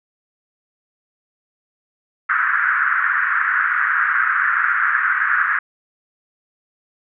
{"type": "band-pass noise", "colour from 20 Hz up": "white", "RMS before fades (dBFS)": -18, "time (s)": [2.29, 5.59], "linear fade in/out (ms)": 5, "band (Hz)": [1300, 1700], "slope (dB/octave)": 48, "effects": []}